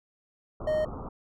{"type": "low-pass noise", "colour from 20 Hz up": "pink", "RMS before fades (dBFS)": -38, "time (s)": [0.6, 1.09], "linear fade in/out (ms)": 5, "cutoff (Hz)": 1300, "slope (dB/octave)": 96}
{"type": "tone", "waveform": "triangle", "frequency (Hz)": 618, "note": "D#5", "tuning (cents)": -12, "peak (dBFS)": -22, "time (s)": [0.67, 0.85], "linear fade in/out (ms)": 5}
{"effects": []}